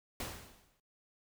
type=noise with exponential decay; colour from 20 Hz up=pink; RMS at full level=-38 dBFS; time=0.2-0.8 s; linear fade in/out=2 ms; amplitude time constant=130 ms; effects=noise-tail reverb RT60 0.2 s tail -24 dB re dry